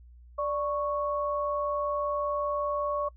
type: tone pair together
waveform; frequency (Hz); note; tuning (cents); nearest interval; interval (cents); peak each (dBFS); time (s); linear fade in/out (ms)
sine; 587.3 / 1107.4; D5 / C#6; 0 / -2; major seventh; 1098; -29 / -30; 0.38-3.09; 10
effects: noise-tail reverb RT60 0.1 s tail -24 dB re dry + added 60 Hz sine -49 dBFS peak until 3.16 s